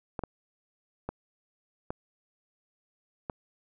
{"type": "clicks", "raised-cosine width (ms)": 1, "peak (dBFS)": -19, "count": 5, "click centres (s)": [0.192, 0.237, 1.09, 1.905, 3.298], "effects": []}